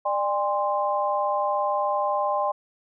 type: tone cluster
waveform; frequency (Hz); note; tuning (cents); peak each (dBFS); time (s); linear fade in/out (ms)
sine; 597 / 808 / 1045; D5 / G#5 / C6; +28 / -48 / -2; -26; 0.05-2.52; 10
effects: none